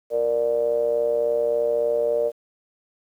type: ring-modulated tone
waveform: triangle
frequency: 61.74 Hz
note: B1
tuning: in tune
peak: -14 dBFS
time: 0.1-2.32 s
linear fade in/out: 50 ms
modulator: 529 Hz
effects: 9-bit